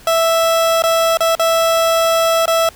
30% pulse tone with dropouts, 659.3 Hz, E5, in tune, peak -9 dBFS, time 0.07-2.69 s, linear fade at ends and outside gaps 2 ms, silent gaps 0.822-0.837 / 1.172-1.205 / 1.352-1.395 / 2.457-2.478 s, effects pink hiss -42 dBFS RMS until 2.75 s

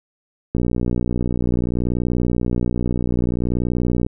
click train, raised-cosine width 3 ms, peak -8 dBFS, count 214, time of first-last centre 0.55-4.065 s, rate 60.6 Hz, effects none

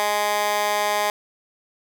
15% pulse tone with high-pass filter, 207.7 Hz, G#3, in tune, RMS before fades -22 dBFS, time 0-1.1 s, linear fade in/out 0 ms, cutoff 850 Hz, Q 1.4, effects none

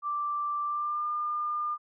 sine tone with pitch glide, 1174.7 to 1204.9 Hz, D6 to D6, 0 to +44 cents, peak -28 dBFS, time 0.02-1.78 s, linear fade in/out 50 ms, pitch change +44 cents, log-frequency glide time 0.65-1.06 s, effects none

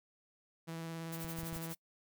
sawtooth tone with vibrato, 164.4 Hz, E3, 4 cents flat, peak -37 dBFS, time 0.67-1.74 s, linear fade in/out 20 ms, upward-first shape square, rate 18 Hz, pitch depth 10 cents each way
blue noise with tremolo, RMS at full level -45 dBFS, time 1.12-1.75 s, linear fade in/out 5 ms, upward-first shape sine, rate 12 Hz, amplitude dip 85%
clicks, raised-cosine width 5 ms, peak -35 dBFS, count 5, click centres 1.246 / 1.388 / 1.433 / 1.528 / 1.562 s
effects noise-tail reverb RT60 0.1 s tail -25 dB re dry

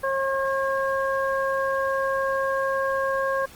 harmonic tone, 540 Hz, C#5, 45 cents flat, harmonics 1 / 2 / 3, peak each -24 / -27 / -29 dBFS, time 0.03-3.46 s, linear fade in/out 10 ms, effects pink hiss -47 dBFS RMS until 3.55 s + Opus 24 kbps

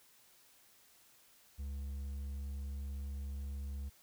triangle tone with hard clipping, 69.3 Hz, C#2, in tune, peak -40 dBFS, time 1.58-3.9 s, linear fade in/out 20 ms, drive 7 dB, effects white hiss -65 dBFS RMS until 4.02 s

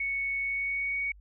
sine tone with pitch glide, 2217 to 2238 Hz, C#7 to C#7, 0 to +16 cents, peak -28 dBFS, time 0-1.12 s, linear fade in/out 5 ms, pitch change +16 cents, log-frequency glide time 0.41-0.98 s, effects added 50 Hz sine -50 dBFS peak until 1.2 s

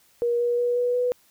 sine tone with pitch steps, 475.7 / 480.1 / 484.6 / 489.1 / 493.6 Hz, A#4 / B4 / B4 / B4 / B4, +35 / -49 / -33 / -17 / -1 cents, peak -20 dBFS, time 0.22-1.12 s, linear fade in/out 0 ms, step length 180 ms, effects white hiss -60 dBFS RMS until 1.3 s

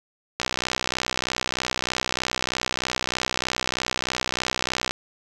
click train, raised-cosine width 0.2 ms, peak -6 dBFS, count 286, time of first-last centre 0.4-4.909 s, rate 63.2 Hz, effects none

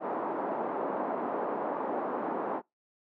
white band-pass noise, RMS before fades -33 dBFS, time 0-2.62 s, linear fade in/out 50 ms, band 240 to 960 Hz, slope 24 dB/octave, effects noise-tail reverb RT60 0.2 s tail -25 dB re dry

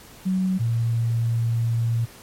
sine tone pair in turn, 187.1 / 116.04 Hz, F#3 / A#2, +20 / -7 cents, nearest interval minor sixth, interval 827 cents, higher first, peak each -19 / -19 dBFS, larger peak neither, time 0.25-0.59 / 0.59-2.06 s, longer second, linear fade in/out 20 ms, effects pink hiss -46 dBFS RMS until 2.22 s + MP3 64 kbps

